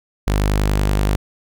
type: tone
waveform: sawtooth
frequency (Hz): 50.5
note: G#1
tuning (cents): -48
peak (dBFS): -11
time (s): 0.27-1.16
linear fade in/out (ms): 5
effects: none